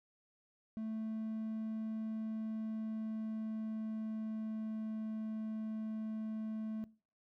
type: tone with pitch glide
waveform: triangle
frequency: 220 to 218.5 Hz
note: A3 to A3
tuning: 0 to -12 cents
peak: -36 dBFS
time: 0.77-6.84 s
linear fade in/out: 0 ms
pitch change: -12 cents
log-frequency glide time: 2.01-5.04 s
effects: noise-tail reverb RT60 0.4 s tail -21 dB re dry